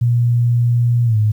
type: tone with pitch glide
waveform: sine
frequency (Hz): 119.6 to 107.17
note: A#2 to A2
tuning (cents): +45 to -45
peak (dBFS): -11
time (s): 0.01-1.32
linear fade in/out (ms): 10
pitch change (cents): -190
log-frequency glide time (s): 1.05-1.17
effects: 8-bit